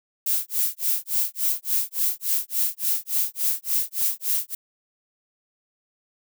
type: noise with tremolo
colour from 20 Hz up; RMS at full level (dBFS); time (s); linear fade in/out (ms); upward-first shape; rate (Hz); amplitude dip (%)
violet; -21; 0.26-4.55; 5; sine; 3.5; 100
effects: none